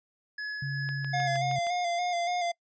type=tone with tremolo; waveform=square; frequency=1696 Hz; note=G#6; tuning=36 cents sharp; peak=-33 dBFS; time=0.38-1.37 s; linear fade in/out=5 ms; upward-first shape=sine; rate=2.7 Hz; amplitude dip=25%
type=tone with pitch glide; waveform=sine; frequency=138.59 to 134.33 Hz; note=C#3 to C3; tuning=0 to +46 cents; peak=-31 dBFS; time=0.62-1.59 s; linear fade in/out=5 ms; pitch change=-54 cents; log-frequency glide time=1.01-1.37 s
type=click train; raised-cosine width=0.3 ms; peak=-27 dBFS; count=6; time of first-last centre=0.89-1.669 s; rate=6.42 Hz
type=tone with vibrato; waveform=square; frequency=702 Hz; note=F5; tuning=9 cents sharp; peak=-28 dBFS; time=1.13-2.52 s; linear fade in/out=10 ms; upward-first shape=square; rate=3.5 Hz; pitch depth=29 cents each way
effects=noise-tail reverb RT60 0.1 s tail -25 dB re dry + resampled to 16000 Hz